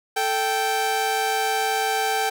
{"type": "tone pair together", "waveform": "sawtooth", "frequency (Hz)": [440, 781.5], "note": ["A4", "G5"], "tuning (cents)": [0, -6], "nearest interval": "minor seventh", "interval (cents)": 994, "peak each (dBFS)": [-23, -18], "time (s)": [0.16, 2.3], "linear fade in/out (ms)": 10, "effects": []}